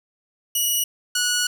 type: tone pair in turn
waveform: 10% pulse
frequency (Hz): 2918 / 1463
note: F#7 / F#6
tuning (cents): -25 / -20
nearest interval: octave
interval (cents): 1195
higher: first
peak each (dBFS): -11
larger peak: neither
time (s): 0.55-0.84 / 1.15-1.47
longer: second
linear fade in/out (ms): 5
effects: none